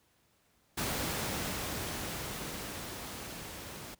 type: noise with level ramp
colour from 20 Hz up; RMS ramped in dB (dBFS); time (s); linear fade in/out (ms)
pink; -33 to -45; 0.77-3.95; 10
effects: pink hiss -70 dBFS RMS until 3.99 s + high-pass 60 Hz 12 dB/octave